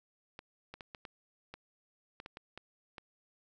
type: clicks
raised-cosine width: 0.3 ms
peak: -29 dBFS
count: 11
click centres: 0.391 / 0.74 / 0.808 / 0.948 / 1.052 / 1.54 / 2.201 / 2.261 / 2.371 / 2.576 / 2.982 s
effects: none